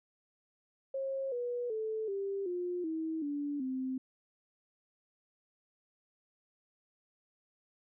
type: tone with pitch steps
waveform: sine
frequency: 539 / 485.8 / 437.8 / 394.6 / 355.6 / 320.5 / 288.8 / 260.3 Hz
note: C#5 / B4 / A4 / G4 / F4 / E4 / D4 / C4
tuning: -49 / -29 / -9 / +11 / +31 / -49 / -29 / -9 cents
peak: -33 dBFS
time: 0.94-3.98 s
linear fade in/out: 5 ms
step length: 380 ms
effects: none